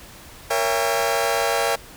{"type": "chord", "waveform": "sawtooth", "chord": "A# diminished seventh", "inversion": "none", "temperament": "just", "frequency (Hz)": [466.2, 559.4, 671.3, 805.5], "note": ["A#4", "C#5", "E5", "G5"], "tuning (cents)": [0, 16, 31, 47], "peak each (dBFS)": -21, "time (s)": [0.5, 1.76], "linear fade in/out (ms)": 10, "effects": ["pink hiss -43 dBFS RMS until 1.96 s"]}